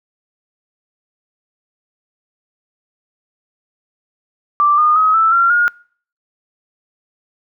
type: tone with pitch steps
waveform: sine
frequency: 1174 / 1221 / 1269.9 / 1320.8 / 1373.7 / 1428.8 Hz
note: D6 / D#6 / D#6 / E6 / F6 / F6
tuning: -1 / -33 / +35 / +3 / -29 / +39 cents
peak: -9 dBFS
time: 4.6-5.68 s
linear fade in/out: 0 ms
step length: 180 ms
effects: noise-tail reverb RT60 0.5 s tail -25 dB re dry